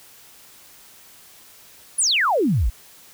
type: exponential sweep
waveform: sine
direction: down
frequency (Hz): 10750 to 43.65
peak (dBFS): -16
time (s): 1.98-2.7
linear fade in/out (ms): 10
effects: white hiss -48 dBFS RMS until 3.13 s